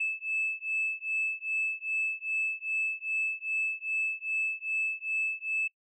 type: beating tone pair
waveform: sine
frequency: 2617 / 2619.5 Hz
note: E7 / E7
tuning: -13 / -12 cents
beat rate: 2.5 Hz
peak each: -31 dBFS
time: 0-5.68 s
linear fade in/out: 10 ms
effects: noise-tail reverb RT60 0.1 s tail -22 dB re dry + tanh soft clip ceiling -22 dBFS